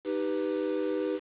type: chord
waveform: triangle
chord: Eb augmented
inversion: none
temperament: equal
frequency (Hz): 311.1 / 392 / 493.9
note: Eb4 / G4 / B4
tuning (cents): 0 / 0 / 0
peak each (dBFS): -30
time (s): 0.04-1.2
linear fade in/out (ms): 50
effects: resampled to 8000 Hz + 8-bit